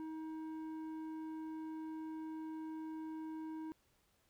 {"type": "tone with low-pass filter", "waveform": "square", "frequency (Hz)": 316.3, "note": "D#4", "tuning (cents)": 29, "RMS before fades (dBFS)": -45, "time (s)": [0, 3.72], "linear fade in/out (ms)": 0, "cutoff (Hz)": 910, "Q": 0.8, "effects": ["pink hiss -75 dBFS RMS until 4.29 s"]}